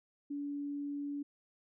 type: tone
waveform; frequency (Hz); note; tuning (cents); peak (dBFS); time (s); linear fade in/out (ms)
sine; 286.5; D4; -43; -36; 0.3-1.23; 10
effects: none